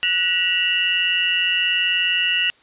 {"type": "tone cluster", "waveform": "sine", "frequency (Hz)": [1477, 1923, 2719, 2898], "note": ["F#6", "B6", "F7", "F#7"], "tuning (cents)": [-3, -47, -47, -37], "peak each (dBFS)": [-29, -25, -21, -20], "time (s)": [0.03, 2.5], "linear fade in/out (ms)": 0, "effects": ["white hiss -54 dBFS RMS until 2.62 s", "resampled to 8000 Hz"]}